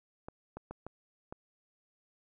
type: clicks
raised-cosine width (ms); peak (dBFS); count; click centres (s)
1; -28; 5; 0.285 / 0.57 / 0.71 / 0.866 / 1.325
effects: none